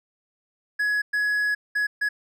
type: tone bursts at uneven times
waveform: triangle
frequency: 1681 Hz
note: G#6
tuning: 20 cents sharp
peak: -19 dBFS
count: 4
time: 0.79-1.02 / 1.13-1.55 / 1.75-1.87 / 2.01-2.09 s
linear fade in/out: 10 ms
effects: none